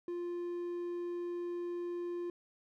triangle tone, 349.2 Hz, F4, in tune, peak -34 dBFS, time 0.08-2.3 s, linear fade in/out 2 ms, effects none

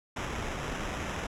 pink noise with sample-and-hold, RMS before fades -35 dBFS, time 0.16-1.27 s, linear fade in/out 10 ms, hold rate 4410 Hz, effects low-pass 8000 Hz 12 dB/octave

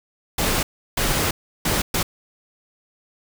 pink noise bursts at uneven times, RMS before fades -21 dBFS, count 4, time 0.38-0.63 / 0.97-1.31 / 1.65-1.82 / 1.94-2.03 s, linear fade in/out 5 ms, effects none

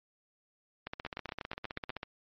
two click trains, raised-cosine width 0.3 ms, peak -21 / -21 dBFS, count 8 / 19, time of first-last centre 1.05-1.894 / 0.87-2.031 s, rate 8.29 / 15.5 Hz, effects low-pass 4000 Hz 12 dB/octave + MP3 32 kbps

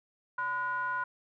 triangle ring-modulated tone, 220 Hz, A3, in tune, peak -25 dBFS, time 0.38-1.04 s, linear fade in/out 5 ms, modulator 1230 Hz, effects none

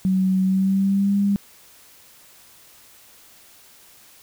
sine tone with pitch glide, 188.2 to 200.5 Hz, F#3 to G3, +30 to +39 cents, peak -16 dBFS, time 0.05-1.36 s, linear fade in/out 0 ms, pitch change +109 cents, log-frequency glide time 0.43-1.16 s, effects white hiss -50 dBFS RMS until 4.22 s

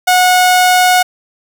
sawtooth tone, 730 Hz, F#5, 24 cents flat, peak -3 dBFS, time 0.07-1.03 s, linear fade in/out 10 ms, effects none

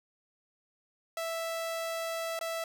sawtooth tone with dropouts, 659.3 Hz, E5, in tune, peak -29 dBFS, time 1.17-2.64 s, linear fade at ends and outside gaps 2 ms, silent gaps 2.391-2.411 s, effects none

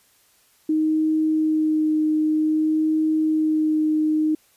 sine tone with vibrato, 311.1 Hz, D#4, in tune, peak -17 dBFS, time 0.69-4.35 s, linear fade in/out 5 ms, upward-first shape sine, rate 0.53 Hz, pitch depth 12 cents each way, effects white hiss -59 dBFS RMS until 4.56 s + resampled to 32000 Hz

